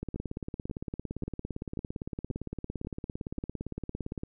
two click trains, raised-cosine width 3 ms, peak -22 / -23 dBFS, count 75 / 7, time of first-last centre 0.03-4.235 / 0.16-3.386 s, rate 17.6 / 1.86 Hz, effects none

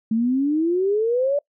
sine exponential sweep, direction up, 217.4 to 587.3 Hz, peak -17 dBFS, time 0.11-1.39 s, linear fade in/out 5 ms, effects noise-tail reverb RT60 0.1 s tail -24 dB re dry

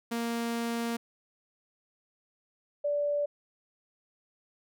sawtooth / sine tone pair in turn, 233.1 / 581.8 Hz, A#3 / D5, 0 / -16 cents, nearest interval octave + major third, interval 1584 cents, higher second, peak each -26 dBFS, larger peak neither, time 0.11-0.97 / 2.84-3.26 s, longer first, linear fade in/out 10 ms, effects none

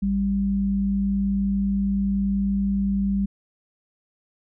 sine tone pair together, 56.24 / 197.2 Hz, A1 / G3, +39 / +11 cents, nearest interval octave + minor seventh, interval 2172 cents, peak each -29 / -20 dBFS, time 0.02-3.26 s, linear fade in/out 10 ms, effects none

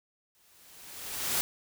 white noise with exponential growth, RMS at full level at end -27 dBFS, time 0.35-1.41 s, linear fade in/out 0 ms, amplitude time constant 230 ms, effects none

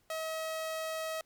sawtooth tone, 639 Hz, D#5, 46 cents sharp, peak -31 dBFS, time 0.1-1.21 s, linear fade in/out 2 ms, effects pink hiss -71 dBFS RMS until 1.25 s

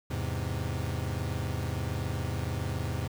40% pulse chord, E augmented, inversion none, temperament equal, 82.41 / 103.83 / 130.81 Hz, E2 / G#2 / B#2, 0 / 0 / 0 cents, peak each -34 / -34 / -34 dBFS, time 0.1-3.08 s, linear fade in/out 10 ms, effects 9-bit

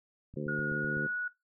click train, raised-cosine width 5 ms, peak -36 dBFS, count 6, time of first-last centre 0.34-0.971 s, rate 7.93 Hz
harmonic tone, 74 Hz, D2, 14 cents sharp, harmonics 2 / 3 / 4 / 5 / 6 / 7, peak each -37 / -39 / -41 / -39 / -43 / -44 dBFS, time 0.36-1.07 s, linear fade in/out 10 ms
sine tone with pitch glide, 1444 to 1465.8 Hz, F#6 to F#6, -43 to -17 cents, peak -32 dBFS, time 0.48-1.28 s, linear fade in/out 5 ms, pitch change +26 cents, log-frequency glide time 0.72-1.17 s
effects noise-tail reverb RT60 0.2 s tail -17 dB re dry

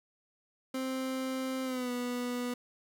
30% pulse tone with pitch glide, 261.6 to 245.5 Hz, C4 to B3, 0 to -10 cents, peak -30 dBFS, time 0.74-2.54 s, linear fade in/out 5 ms, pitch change -110 cents, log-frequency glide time 1.64-1.91 s, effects none

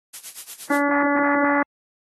blue noise with tremolo, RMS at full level -32 dBFS, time 0.13-0.82 s, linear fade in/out 10 ms, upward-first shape sine, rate 8.5 Hz, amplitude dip 85%
harmonic tone, 286 Hz, D4, 46 cents flat, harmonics 1 / 2 / 3 / 4 / 5 / 6 / 7, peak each -21 / -24 / -26 / -27 / -28 / -29 / -29 dBFS, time 0.7-1.63 s, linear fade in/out 5 ms
effects AAC 32 kbps

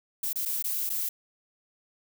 violet noise with dropouts, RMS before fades -30 dBFS, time 0.23-1.09 s, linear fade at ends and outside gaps 5 ms, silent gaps 0.331-0.357 / 0.453-0.457 / 0.625-0.641 / 0.894-0.9 s, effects none

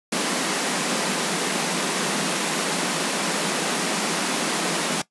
pink high-pass noise, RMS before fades -24 dBFS, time 0.12-5.02 s, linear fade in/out 5 ms, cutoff 160 Hz, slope 96 dB/octave, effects noise-tail reverb RT60 0.1 s tail -18 dB re dry + resampled to 24000 Hz

